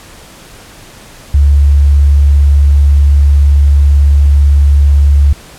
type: tone with vibrato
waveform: sine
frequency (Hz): 71.2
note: C#2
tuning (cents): +47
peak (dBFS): -3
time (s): 1.34-5.33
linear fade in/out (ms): 5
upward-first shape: sine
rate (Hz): 18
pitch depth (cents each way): 10
effects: pink hiss -35 dBFS RMS until 5.58 s + low-pass 12000 Hz 12 dB/octave